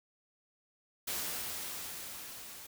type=noise with level ramp; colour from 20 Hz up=white; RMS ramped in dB=-36 to -49 dBFS; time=1.07-2.67 s; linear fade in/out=10 ms; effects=none